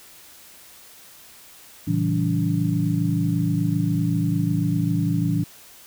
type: tone cluster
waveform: sine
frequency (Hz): 113.1 / 138.4 / 165.3 / 193.3 / 288.6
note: A2 / C#3 / E3 / G3 / D4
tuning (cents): +48 / -2 / +5 / -24 / -30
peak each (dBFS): -25 / -30 / -22 / -29 / -26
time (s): 1.87-5.44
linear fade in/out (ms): 10
effects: white hiss -47 dBFS RMS until 5.86 s